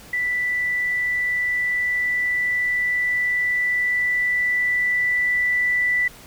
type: tone with level ramp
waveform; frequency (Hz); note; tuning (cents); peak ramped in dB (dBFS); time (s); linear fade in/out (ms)
sine; 1975.5; B6; 0; -20 to -17; 0.13-6.08; 5
effects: pink hiss -44 dBFS RMS until 6.26 s